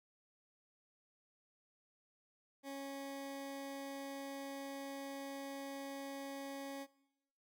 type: tone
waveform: 20% pulse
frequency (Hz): 275.6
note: C#4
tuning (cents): -10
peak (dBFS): -39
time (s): 2.63-6.87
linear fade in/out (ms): 50
effects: noise-tail reverb RT60 0.9 s tail -21 dB re dry